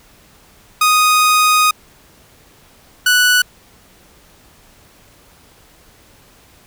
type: tone pair in turn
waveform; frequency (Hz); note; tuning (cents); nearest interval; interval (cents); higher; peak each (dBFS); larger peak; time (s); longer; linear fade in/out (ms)
sawtooth; 1244.5 / 1480; D#6 / F#6; 0 / 0; minor third; 300; second; -6; neither; 0.81-1.71 / 3.06-3.42; first; 5
effects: pink hiss -48 dBFS RMS until 6.66 s